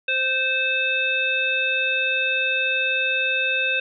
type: harmonic tone with a mistuned harmonic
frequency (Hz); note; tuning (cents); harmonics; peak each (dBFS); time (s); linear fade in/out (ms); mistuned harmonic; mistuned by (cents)
523.3; C5; 0; 1 / 3 / 5 / 7; -30 / -26 / -21 / -29; 0.08-3.8; 5; 3; -20
effects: none